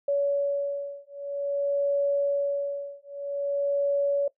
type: beating tone pair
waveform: sine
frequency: 565 / 565.51 Hz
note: C#5 / C#5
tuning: +33 / +34 cents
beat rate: 0.51 Hz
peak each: -27 dBFS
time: 0.08-4.28 s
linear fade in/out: 5 ms
effects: noise-tail reverb RT60 0.1 s tail -18 dB re dry